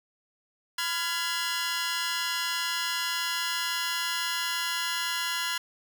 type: chord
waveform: 15% pulse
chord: F diminished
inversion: second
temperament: just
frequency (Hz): 1005.8 / 1396.9 / 1676.3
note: Cb6 / F6 / Ab6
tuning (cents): +31 / 0 / +16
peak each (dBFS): -26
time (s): 0.78-5.58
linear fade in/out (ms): 5
effects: none